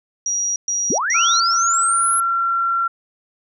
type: tone bursts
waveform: sine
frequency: 5750 Hz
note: F8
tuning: 50 cents sharp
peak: -18 dBFS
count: 3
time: 0.26-1.4 s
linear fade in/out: 2 ms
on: 300 ms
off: 120 ms
type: linear sweep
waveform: sine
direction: up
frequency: 163.3 to 11175 Hz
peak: -18 dBFS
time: 0.9-2.2 s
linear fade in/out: 2 ms
type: tone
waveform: sine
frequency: 1365 Hz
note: F6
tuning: 40 cents flat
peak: -16 dBFS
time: 1.14-2.88 s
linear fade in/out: 10 ms
effects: none